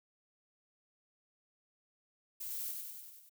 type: noise with echo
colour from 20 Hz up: violet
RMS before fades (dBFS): -42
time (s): 2.4-2.72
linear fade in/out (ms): 10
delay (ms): 96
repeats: 6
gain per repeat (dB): -3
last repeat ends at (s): 3.296
effects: none